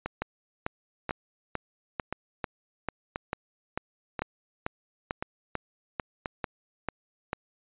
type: two click trains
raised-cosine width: 0.5 ms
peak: -16 / -14 dBFS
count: 7 / 17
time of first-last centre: 0.06-6.258 / 0.22-7.331 s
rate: 0.968 / 2.25 Hz
effects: resampled to 8000 Hz